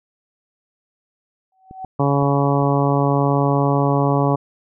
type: tone with exponential growth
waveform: sine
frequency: 757 Hz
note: F#5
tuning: 39 cents sharp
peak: -25 dBFS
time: 1.52-1.85 s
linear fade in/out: 2 ms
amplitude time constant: 71 ms
type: clicks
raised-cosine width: 3 ms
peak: -25 / -25 / -24 / -28 dBFS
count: 4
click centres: 1.711 / 1.846 / 2.225 / 2.622 s
type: harmonic tone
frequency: 140.7 Hz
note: C#3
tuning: 26 cents sharp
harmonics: 1 / 2 / 3 / 4 / 5 / 6 / 7 / 8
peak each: -18 / -21 / -23 / -24 / -25 / -26 / -26 / -27 dBFS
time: 1.99-4.36 s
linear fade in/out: 10 ms
effects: none